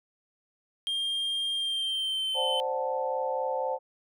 triangle tone with pitch glide, 3205 to 3066 Hz, G7 to G7, +38 to -39 cents, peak -26 dBFS, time 0.87-2.6 s, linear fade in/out 0 ms, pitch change -77 cents, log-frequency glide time 1.55-2.43 s
sine chord, D dominant seventh, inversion third, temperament equal, 523.3 / 587.3 / 740 / 880 Hz, C5 / D5 / F#5 / A5, 0 / 0 / 0 / 0 cents, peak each -30 / -36 / -36 / -32 dBFS, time 2.34-3.79 s, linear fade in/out 50 ms
effects none

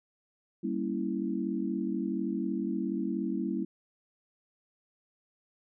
sine chord, G diminished seventh, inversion none, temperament equal, 196 / 233.1 / 277.2 / 329.6 Hz, G3 / Bb3 / Db4 / Fb4, 0 / 0 / 0 / 0 cents, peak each -34 / -35 / -36 / -34 dBFS, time 0.63-3.65 s, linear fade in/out 10 ms, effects none

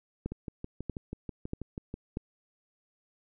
two click trains, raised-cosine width 3 ms, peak -24 / -20 dBFS, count 11 / 4, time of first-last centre 0.32-1.941 / 0.26-2.171 s, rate 6.17 / 1.57 Hz, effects none

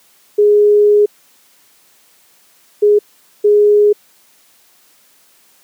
sine tone bursts at uneven times, 415.3 Hz, G#4, in tune, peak -6 dBFS, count 3, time 0.38-1.06 / 2.82-2.99 / 3.44-3.93 s, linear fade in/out 10 ms, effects white hiss -51 dBFS RMS until 5.63 s + high-pass 150 Hz 12 dB/octave

